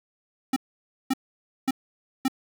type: tone bursts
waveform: square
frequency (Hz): 263.9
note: C4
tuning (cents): +15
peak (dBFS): -21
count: 4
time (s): 0.53-2.282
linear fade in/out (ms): 5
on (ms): 33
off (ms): 540
effects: 8-bit